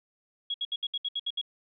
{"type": "tone bursts", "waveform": "sine", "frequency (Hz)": 3322, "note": "G#7", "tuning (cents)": 0, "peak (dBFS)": -28, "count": 9, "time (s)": [0.5, 1.414], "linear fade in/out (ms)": 5, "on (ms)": 42, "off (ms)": 67, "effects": []}